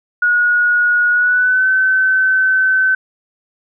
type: tone with pitch glide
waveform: sine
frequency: 1450 to 1527.4 Hz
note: F#6 to G6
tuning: -35 to -45 cents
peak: -10 dBFS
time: 0.22-2.95 s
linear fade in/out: 5 ms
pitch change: +90 cents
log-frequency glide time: 1.11-1.68 s
effects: none